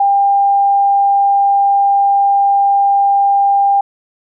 sine tone, 798 Hz, G5, 31 cents sharp, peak -8 dBFS, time 0-3.81 s, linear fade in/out 5 ms, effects none

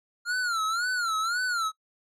square tone with vibrato, 1391 Hz, F6, 7 cents flat, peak -26 dBFS, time 0.25-1.72 s, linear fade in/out 50 ms, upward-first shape sine, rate 1.9 Hz, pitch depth 140 cents each way, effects noise-tail reverb RT60 0.1 s tail -22 dB re dry + low-pass 9000 Hz 12 dB/octave

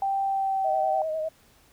sine tone with pitch glide, 783 to 769.1 Hz, G5 to G5, -2 to -33 cents, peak -23 dBFS, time 0.02-1.02 s, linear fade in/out 2 ms, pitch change -31 cents, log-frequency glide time 0.24-0.68 s
sine tone with vibrato, 630 Hz, D#5, 21 cents sharp, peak -26 dBFS, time 0.64-1.29 s, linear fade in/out 10 ms, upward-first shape sine, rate 10 Hz, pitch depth 35 cents each way
effects pink hiss -59 dBFS RMS until 1.72 s

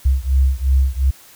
sine beating tone pair, 65.41 / 68.21 Hz, C2 / C#2, 0 / -27 cents, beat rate 2.8 Hz, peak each -15 / -16 dBFS, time 0.05-1.11 s, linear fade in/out 10 ms, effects white hiss -45 dBFS RMS until 1.35 s

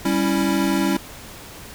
square chord, C# diminished, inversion second, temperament equal, 196 / 277.2 / 329.6 Hz, G3 / C#4 / E4, 0 / 0 / 0 cents, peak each -23 dBFS, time 0.05-0.97 s, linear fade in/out 5 ms, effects pink hiss -39 dBFS RMS until 1.74 s

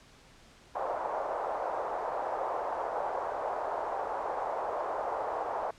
white band-pass noise, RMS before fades -34 dBFS, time 0.75-5.71 s, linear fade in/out 5 ms, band 510 to 920 Hz, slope 24 dB/octave, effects pink hiss -57 dBFS RMS until 5.78 s + low-pass 7000 Hz 12 dB/octave

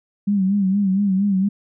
sine tone with vibrato, 196 Hz, G3, in tune, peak -15 dBFS, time 0.27-1.49 s, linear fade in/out 10 ms, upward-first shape sine, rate 4.3 Hz, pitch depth 82 cents each way, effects none

